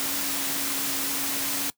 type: tone in noise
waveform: sine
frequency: 277.2 Hz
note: C#4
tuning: in tune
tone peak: -37 dBFS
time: 0-1.7 s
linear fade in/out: 0 ms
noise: white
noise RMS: -28 dBFS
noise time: 0-1.7 s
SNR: -12 dB
effects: noise-tail reverb RT60 0.1 s tail -20 dB re dry + high-pass 100 Hz 12 dB/octave